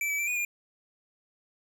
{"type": "tone with pitch steps", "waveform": "square", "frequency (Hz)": [2323, 2293, 2343, 2467, 2409], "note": ["D7", "D7", "D7", "D#7", "D7"], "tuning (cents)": [-20, -42, -5, -15, 43], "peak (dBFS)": -28, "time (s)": [0.01, 0.45], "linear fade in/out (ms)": 2, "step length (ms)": 88, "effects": []}